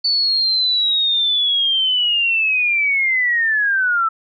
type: linear sweep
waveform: sine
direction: down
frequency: 4504 to 1307 Hz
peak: -14 dBFS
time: 0.04-4.09 s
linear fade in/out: 10 ms
effects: none